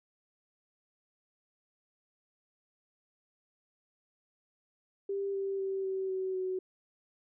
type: tone with pitch steps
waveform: sine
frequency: 395.9 / 391.1 / 386.4 / 381.8 / 377.1 / 372.6 Hz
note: G4 / G4 / G4 / G4 / F#4 / F#4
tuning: +17 / -4 / -25 / -46 / +33 / +12 cents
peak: -31 dBFS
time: 5.09-6.59 s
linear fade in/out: 5 ms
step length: 250 ms
effects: none